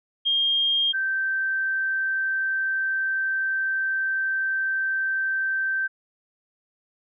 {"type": "tone pair in turn", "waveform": "sine", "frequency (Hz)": [3220, 1557], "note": ["G7", "G6"], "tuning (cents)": [46, -12], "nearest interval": "octave + minor second", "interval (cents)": 1258, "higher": "first", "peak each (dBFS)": [-19, -22], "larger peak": "first", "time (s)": [[0.25, 0.93], [0.93, 5.88]], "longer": "second", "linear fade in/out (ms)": 20, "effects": []}